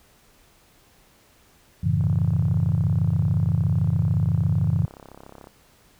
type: chord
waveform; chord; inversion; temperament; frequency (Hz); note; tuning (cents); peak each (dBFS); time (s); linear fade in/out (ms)
sine; F# minor seventh; none; equal; 92.5 / 110 / 138.59 / 164.81; F#2 / A2 / C#3 / E3; 0 / 0 / 0 / 0; -24; 1.83-4.86; 10
type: click train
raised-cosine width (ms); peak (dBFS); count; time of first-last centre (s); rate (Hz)
1; -28; 118; 2.01-5.472; 33.8
effects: pink hiss -57 dBFS RMS until 5.99 s